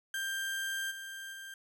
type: tone with level steps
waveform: 35% pulse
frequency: 1584 Hz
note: G6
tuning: 18 cents sharp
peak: -32 / -40 / -42 dBFS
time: 0.14-1.54 s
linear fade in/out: 2 ms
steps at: 0.9 / 1.32 s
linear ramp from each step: 20 ms
effects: none